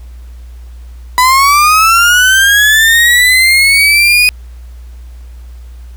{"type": "linear sweep", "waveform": "35% pulse", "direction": "up", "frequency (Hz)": [987.8, 2489], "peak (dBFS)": -3, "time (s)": [1.18, 4.29], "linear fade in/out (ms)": 0, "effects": ["added 60 Hz sine -27 dBFS peak until 5.96 s", "pink hiss -48 dBFS RMS until 5.96 s"]}